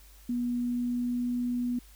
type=tone with pitch glide; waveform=sine; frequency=242.6 to 244.3 Hz; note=B3 to B3; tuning=-31 to -19 cents; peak=-27 dBFS; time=0.29-1.79 s; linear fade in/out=5 ms; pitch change=+12 cents; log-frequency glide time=0.44-1.34 s; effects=added 50 Hz sine -52 dBFS peak until 1.95 s + white hiss -58 dBFS RMS until 1.95 s